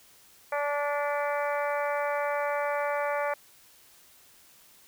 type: harmonic tone with a mistuned harmonic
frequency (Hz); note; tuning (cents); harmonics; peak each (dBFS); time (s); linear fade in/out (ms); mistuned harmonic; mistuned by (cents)
289.4; D4; -25; 2 / 3 / 4 / 5 / 6 / 7 / 8; -29 / -33 / -35 / -37 / -39 / -40 / -41; 0.52-3.34; 5; 6; +19
effects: white hiss -57 dBFS RMS until 4.87 s